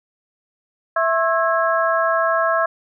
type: harmonic tone with a mistuned harmonic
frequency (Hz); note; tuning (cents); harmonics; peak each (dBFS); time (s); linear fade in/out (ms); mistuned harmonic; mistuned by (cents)
329.6; E4; 0; 2 / 3 / 4 / 5; -19 / -21 / -22 / -23; 0.96-2.66; 5; 3; +150
effects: none